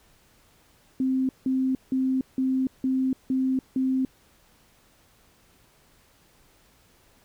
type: tone bursts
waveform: sine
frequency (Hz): 261.6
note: C4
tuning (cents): 0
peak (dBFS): -21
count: 7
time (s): 1-4.05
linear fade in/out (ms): 2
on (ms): 290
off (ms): 170
effects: pink hiss -60 dBFS RMS until 7.24 s